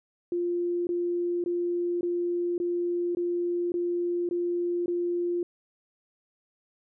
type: tone bursts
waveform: sine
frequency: 349.2 Hz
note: F4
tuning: in tune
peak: -25 dBFS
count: 9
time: 0.32-5.43 s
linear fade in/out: 2 ms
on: 550 ms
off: 20 ms
effects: none